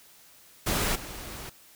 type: noise with level steps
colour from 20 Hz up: pink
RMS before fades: -27 / -40 dBFS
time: 0.66-1.5 s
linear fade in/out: 10 ms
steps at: 0.95 s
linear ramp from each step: 10 ms
effects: white hiss -55 dBFS RMS until 1.75 s